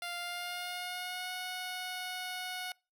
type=tone with pitch glide; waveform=10% pulse; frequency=698.5 to 732.8 Hz; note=F5 to F#5; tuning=0 to -17 cents; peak=-29 dBFS; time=0.02-2.72 s; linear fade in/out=2 ms; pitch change=+83 cents; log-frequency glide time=0.17-1.33 s; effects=noise-tail reverb RT60 0.3 s tail -25 dB re dry